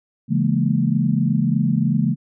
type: chord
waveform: sine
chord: A# half-diminished seventh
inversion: first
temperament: just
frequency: 139.85 / 167.82 / 209.8 / 233.1 Hz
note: C#3 / E3 / G#3 / A#3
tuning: +16 / +31 / +18 / 0 cents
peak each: -21 / -21 / -21 / -22 dBFS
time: 0.28-2.16 s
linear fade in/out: 50 ms
effects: none